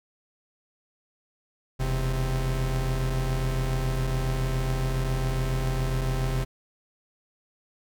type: tone pair together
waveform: 45% pulse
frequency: 41.2 / 130.81 Hz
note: E1 / C3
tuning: 0 / 0 cents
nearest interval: octave + minor sixth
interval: 2000 cents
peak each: -27 dBFS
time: 1.79-6.45 s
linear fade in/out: 20 ms
effects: none